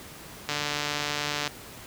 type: click train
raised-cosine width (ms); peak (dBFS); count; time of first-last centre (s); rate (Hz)
0.2; -11; 146; 0.49-1.476; 147
effects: pink hiss -44 dBFS RMS until 1.86 s + high-pass 60 Hz 12 dB/octave